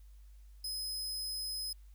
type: tone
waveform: sawtooth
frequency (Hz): 5070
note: D#8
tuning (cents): +32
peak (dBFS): -34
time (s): 0.64-1.73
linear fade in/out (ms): 5
effects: added 50 Hz sine -52 dBFS peak until 1.94 s + white hiss -73 dBFS RMS until 1.94 s